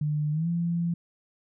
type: tone with pitch glide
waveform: sine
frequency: 150 to 170.33 Hz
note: D3 to F3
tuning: +37 to -43 cents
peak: -24 dBFS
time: 0.01-0.94 s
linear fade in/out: 5 ms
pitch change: +220 cents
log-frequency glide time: 0.32-0.48 s
effects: none